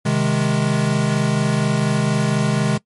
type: chord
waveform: square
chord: Ab major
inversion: first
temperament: equal with one note detuned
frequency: 131.42 / 155.56 / 207.7 Hz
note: C3 / Eb3 / Ab3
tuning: +8 / 0 / 0 cents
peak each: -21 dBFS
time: 0.05-2.78 s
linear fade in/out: 10 ms
effects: noise-tail reverb RT60 0.1 s tail -21 dB re dry + MP3 48 kbps